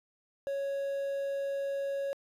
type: tone with quantisation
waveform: triangle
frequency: 554.4 Hz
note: C#5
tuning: in tune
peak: -29 dBFS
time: 0.47-2.13 s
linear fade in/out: 0 ms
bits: 9
effects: resampled to 32000 Hz